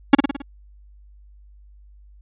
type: tone with echo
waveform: 45% pulse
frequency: 279.3 Hz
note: C#4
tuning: 13 cents sharp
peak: -5 dBFS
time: 0.13-0.15 s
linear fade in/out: 5 ms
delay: 54 ms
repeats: 5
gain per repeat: -5 dB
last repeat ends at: 0.42 s
effects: added 50 Hz sine -45 dBFS peak until 2.21 s + resampled to 8000 Hz